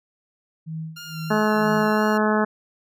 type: tone with tremolo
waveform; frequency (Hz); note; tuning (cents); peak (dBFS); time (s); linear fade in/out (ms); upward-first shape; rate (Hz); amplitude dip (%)
sine; 159.9; D#3; +48; -27; 0.66-2.01; 20; sine; 2.1; 95
type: tone with vibrato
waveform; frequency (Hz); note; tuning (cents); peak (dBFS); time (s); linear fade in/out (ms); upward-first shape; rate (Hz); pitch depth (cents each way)
15% pulse; 1396; F6; -1; -29; 0.96-2.18; 10; sine; 2.9; 23
type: harmonic tone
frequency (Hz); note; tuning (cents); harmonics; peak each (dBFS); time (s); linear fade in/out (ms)
213.8; A3; -49; 1 / 2 / 3 / 4 / 5 / 6 / 7 / 8; -21 / -24 / -26 / -27 / -28 / -29 / -29 / -30; 1.3-2.45; 10
effects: none